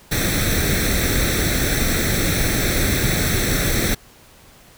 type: noise with comb filter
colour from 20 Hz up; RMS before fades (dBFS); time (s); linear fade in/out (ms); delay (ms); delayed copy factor
pink; -19; 0.11-3.95; 10; 0.51; +0.75
effects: pink hiss -48 dBFS RMS until 4.77 s

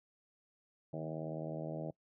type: harmonic tone with a mistuned harmonic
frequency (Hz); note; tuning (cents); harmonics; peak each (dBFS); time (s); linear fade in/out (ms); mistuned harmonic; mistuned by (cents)
79.5; D#2; +38; 2 / 3 / 4 / 5 / 6 / 7 / 8 / 9 / 10; -42 / -50 / -46 / -53 / -49 / -46 / -46 / -55 / -56; 0.93-1.91; 5; 2; -46
effects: noise-tail reverb RT60 0.1 s tail -23 dB re dry

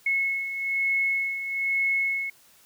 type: beating tone pair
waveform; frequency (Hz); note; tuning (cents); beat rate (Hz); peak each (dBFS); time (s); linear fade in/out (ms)
sine; 2185 / 2186.1; C#7 / C#7; -26 / -25; 1.1; -31 / -24; 0.06-2.3; 5
effects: white hiss -57 dBFS RMS until 2.65 s

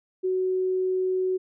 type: tone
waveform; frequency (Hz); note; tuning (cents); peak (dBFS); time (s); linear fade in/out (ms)
sine; 372.2; F#4; +10; -22; 0.23-1.38; 20
effects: none

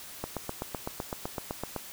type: click train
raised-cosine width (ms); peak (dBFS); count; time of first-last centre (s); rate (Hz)
1; -18; 13; 0.24-1.763; 7.88
effects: white hiss -45 dBFS RMS until 1.92 s

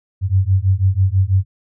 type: beating tone pair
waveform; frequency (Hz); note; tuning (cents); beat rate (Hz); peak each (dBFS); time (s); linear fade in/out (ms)
sine; 92.5 / 98.6; F#2 / G2; 0 / +11; 6.1; -15; 0.21-1.45; 50
effects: none

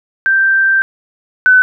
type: tone pair in turn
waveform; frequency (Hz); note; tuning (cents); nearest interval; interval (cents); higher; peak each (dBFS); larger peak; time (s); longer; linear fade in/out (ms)
sine; 1568 / 1508.5; G6 / F#6; 0 / +33; minor second; 67; first; -8 / -4; second; 0.26-0.82 / 1.46-1.62; first; 0
effects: none

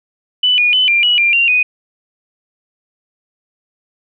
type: tone with pitch steps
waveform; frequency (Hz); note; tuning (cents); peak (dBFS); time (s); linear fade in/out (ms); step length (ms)
sine; 2987 / 2447 / 3019 / 2383 / 2925 / 2385 / 2768 / 2488; F#7 / D#7 / F#7 / D7 / F#7 / D7 / F7 / D#7; +16 / -29 / +34 / +25 / -21 / +26 / -16 / -1; -9; 0.43-1.63; 5; 150
effects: none

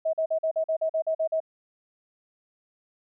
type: tone bursts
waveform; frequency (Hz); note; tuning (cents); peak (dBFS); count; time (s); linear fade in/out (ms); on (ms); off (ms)
sine; 640; D#5; +49; -22; 11; 0.05-1.403; 10; 83; 44
effects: none

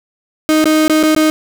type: tone with dropouts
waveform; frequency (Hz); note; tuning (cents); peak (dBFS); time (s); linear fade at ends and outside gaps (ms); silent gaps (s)
35% pulse; 311.1; D#4; 0; -7; 0.49-1.3; 0; 0.642-0.656 / 0.88-0.897 / 1.029-1.035 / 1.149-1.163
effects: none

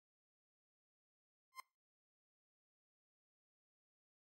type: tone with exponential growth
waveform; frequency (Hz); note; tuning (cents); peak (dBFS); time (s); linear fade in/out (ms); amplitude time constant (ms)
30% pulse; 1046.5; C6; 0; -40; 1.52-1.6; 1; 16
effects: noise-tail reverb RT60 0.3 s tail -23 dB re dry + AAC 48 kbps

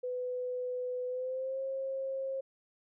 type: tone with pitch glide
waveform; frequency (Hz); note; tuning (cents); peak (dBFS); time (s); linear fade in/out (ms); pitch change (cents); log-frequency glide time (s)
sine; 499.7 to 535.6; B4 to C5; +20 to +40; -33; 0.03-2.41; 10; +120; 1.07-1.6
effects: none

